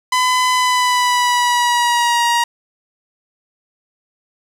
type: tone with pitch glide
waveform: sawtooth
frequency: 1008 to 945.9 Hz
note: B5 to A#5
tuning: +35 to +25 cents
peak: -9 dBFS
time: 0.12-2.44 s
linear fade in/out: 5 ms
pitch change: -110 cents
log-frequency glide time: 0.52-2.23 s
effects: low-pass 10000 Hz 12 dB/octave + 7-bit